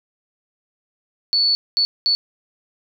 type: tone bursts at uneven times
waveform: sine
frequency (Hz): 4449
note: C#8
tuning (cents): +5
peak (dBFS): -14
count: 3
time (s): 1.33-1.55 / 1.77-1.85 / 2.06-2.15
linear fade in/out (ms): 0
effects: none